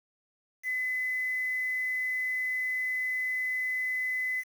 sine tone with quantisation, 2018 Hz, B6, 37 cents sharp, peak -28 dBFS, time 0.63-4.44 s, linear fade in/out 50 ms, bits 8, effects none

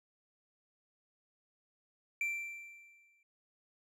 triangle tone with exponential decay, 2349 Hz, D7, in tune, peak -29 dBFS, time 2.21-3.23 s, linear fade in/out 2 ms, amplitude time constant 220 ms, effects none

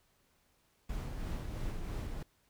brown noise with tremolo, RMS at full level -37 dBFS, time 0.89-2.23 s, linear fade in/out 5 ms, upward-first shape sine, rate 3 Hz, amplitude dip 35%, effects pink hiss -72 dBFS RMS until 2.49 s

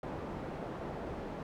white low-pass noise, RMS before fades -41 dBFS, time 0.03-1.43 s, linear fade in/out 2 ms, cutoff 630 Hz, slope 12 dB/octave, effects none

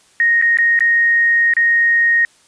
sine tone with dropouts, 1864.7 Hz, A#6, in tune, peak -10 dBFS, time 0.2-2.25 s, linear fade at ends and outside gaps 1 ms, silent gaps 0.415-0.423 / 0.572-0.586 / 0.791-0.806 / 1.537-1.567 s, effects white hiss -52 dBFS RMS until 2.47 s + resampled to 22050 Hz

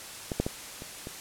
clicks, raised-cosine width 2 ms, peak -17 / -11 / -16 / -27 / -24 dBFS, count 5, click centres 0.318 / 0.4 / 0.465 / 0.821 / 1.071 s, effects white hiss -42 dBFS RMS until 1.2 s + low-pass 11000 Hz 12 dB/octave

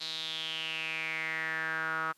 sawtooth tone with band-pass filter sweep, 160 Hz, D#3, 49 cents sharp, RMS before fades -35 dBFS, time 0-2.13 s, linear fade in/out 20 ms, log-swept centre 4100 to 1300 Hz, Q 6.5, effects white hiss -67 dBFS RMS until 2.17 s + resampled to 32000 Hz

